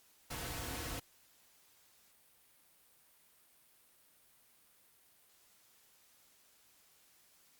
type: noise with comb filter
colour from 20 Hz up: pink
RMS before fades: -42 dBFS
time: 0.3-1 s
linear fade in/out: 10 ms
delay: 5 ms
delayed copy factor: -0.65
effects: white hiss -67 dBFS RMS until 7.59 s + Opus 48 kbps

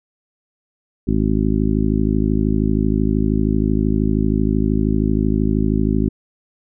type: harmonic tone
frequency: 52.9 Hz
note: G#1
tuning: 33 cents sharp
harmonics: 1 / 2 / 3 / 4 / 5 / 6 / 7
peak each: -21 / -23 / -23 / -20 / -21 / -26 / -26 dBFS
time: 1.07-6.09 s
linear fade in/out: 10 ms
effects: none

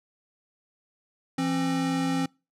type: tone pair together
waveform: square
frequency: 168.6 / 266.7 Hz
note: E3 / C4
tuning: +39 / +33 cents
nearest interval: minor sixth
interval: 794 cents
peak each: -31 / -26 dBFS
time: 1.38-2.26 s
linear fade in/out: 5 ms
effects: noise-tail reverb RT60 0.3 s tail -26 dB re dry + low-pass 9000 Hz 12 dB/octave

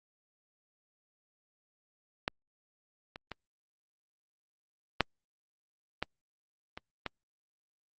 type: clicks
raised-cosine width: 0.3 ms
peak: -13 / -27 / -23 / -7 / -15 / -25 / -18 dBFS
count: 7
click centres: 2.279 / 3.159 / 3.317 / 5.007 / 6.026 / 6.775 / 7.063 s
effects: Opus 48 kbps

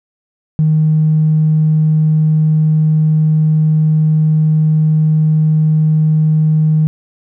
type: tone with tanh clipping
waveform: triangle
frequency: 155.56 Hz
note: D#3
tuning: in tune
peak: -8 dBFS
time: 0.59-6.87 s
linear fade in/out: 0 ms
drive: 4 dB
effects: none

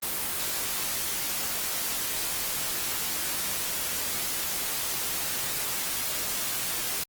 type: noise with comb filter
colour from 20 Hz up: white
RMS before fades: -30 dBFS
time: 0.02-7.04 s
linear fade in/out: 10 ms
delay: 19 ms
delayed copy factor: -0.55
effects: Opus 24 kbps

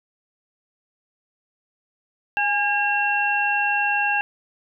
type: tone cluster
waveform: sine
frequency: 824 / 1624 / 2720 Hz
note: G#5 / G#6 / F7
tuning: -14 / -39 / -46 cents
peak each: -23 dBFS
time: 2.37-4.21 s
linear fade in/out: 0 ms
effects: none

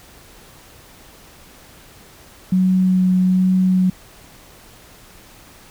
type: tone with vibrato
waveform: sine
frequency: 185 Hz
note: F#3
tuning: in tune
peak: -12 dBFS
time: 2.52-3.9 s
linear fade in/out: 5 ms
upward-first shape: sine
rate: 1.2 Hz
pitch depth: 9 cents each way
effects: pink hiss -45 dBFS RMS until 5.7 s

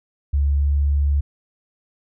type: tone with pitch glide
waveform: sine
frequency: 70.9 to 71.43 Hz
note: C#2 to D2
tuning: +40 to -47 cents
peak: -15 dBFS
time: 0.33-1.21 s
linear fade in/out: 10 ms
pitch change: +13 cents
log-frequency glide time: 0.57-0.66 s
effects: none

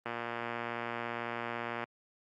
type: click train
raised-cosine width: 0.5 ms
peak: -21 dBFS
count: 211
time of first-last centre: 0.06-1.84 s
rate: 118 Hz
effects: high-pass 150 Hz 12 dB/octave + Opus 32 kbps

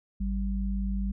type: tone pair together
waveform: sine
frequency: 51.93 / 194.7 Hz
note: G#1 / G3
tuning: +1 / -12 cents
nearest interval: octave + major seventh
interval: 2287 cents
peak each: -28 / -31 dBFS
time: 0.2-1.12 s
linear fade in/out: 10 ms
effects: none

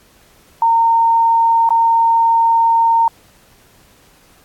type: tone with dropouts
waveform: sine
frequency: 917 Hz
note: A#5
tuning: 29 cents flat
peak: -9 dBFS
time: 0.62-3.08 s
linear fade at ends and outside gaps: 2 ms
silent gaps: 1.691-1.705 s
effects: pink hiss -50 dBFS RMS until 4.44 s + AAC 64 kbps

